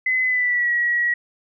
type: tone with pitch glide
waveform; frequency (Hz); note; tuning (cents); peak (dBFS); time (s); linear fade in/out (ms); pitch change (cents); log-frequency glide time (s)
sine; 2029 to 1916.2; B6 to A#6; +46 to +47; -17; 0.06-1.14; 5; -99; 0.24-0.71
effects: none